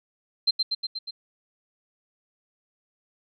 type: tone with echo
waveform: sine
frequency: 4131 Hz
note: C8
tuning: 23 cents flat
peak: -17 dBFS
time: 0.47-0.51 s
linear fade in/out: 10 ms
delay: 120 ms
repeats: 5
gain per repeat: -3 dB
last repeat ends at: 1.11 s
effects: none